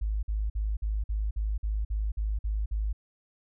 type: tone bursts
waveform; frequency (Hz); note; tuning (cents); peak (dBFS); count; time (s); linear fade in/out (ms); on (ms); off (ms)
sine; 52.5; G#1; +19; -26; 11; 0.01-2.93; 10; 220; 50
effects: none